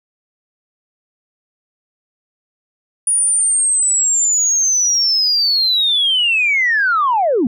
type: linear sweep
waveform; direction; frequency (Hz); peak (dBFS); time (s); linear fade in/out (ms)
sine; down; 9700 to 211.7; -11; 3.07-7.47; 2
effects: tanh soft clip ceiling -7 dBFS